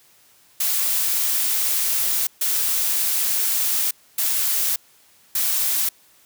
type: noise bursts at uneven times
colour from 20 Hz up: blue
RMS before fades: -21 dBFS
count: 4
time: 0.6-2.27 / 2.41-3.91 / 4.18-4.76 / 5.35-5.89 s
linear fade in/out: 5 ms
effects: white hiss -55 dBFS RMS until 6.25 s + high-pass 60 Hz 12 dB/octave